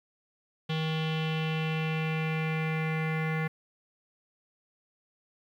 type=tone with low-pass filter sweep; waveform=square; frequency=158.4 Hz; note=D#3; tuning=31 cents sharp; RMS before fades=-30 dBFS; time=0.69-3.48 s; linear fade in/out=10 ms; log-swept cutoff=3300 to 2000 Hz; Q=4.4; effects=10-bit